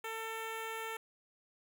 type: tone with notch filter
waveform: 10% pulse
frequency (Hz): 447.5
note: A4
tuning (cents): +29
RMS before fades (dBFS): -41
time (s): 0.04-0.97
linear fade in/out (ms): 5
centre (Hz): 5600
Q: 1.8
effects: none